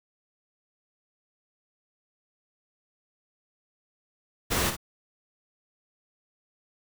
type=noise with echo; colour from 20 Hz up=pink; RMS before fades=-26 dBFS; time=4.5-4.71 s; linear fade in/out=20 ms; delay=57 ms; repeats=1; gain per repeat=-8 dB; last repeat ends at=4.767 s; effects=none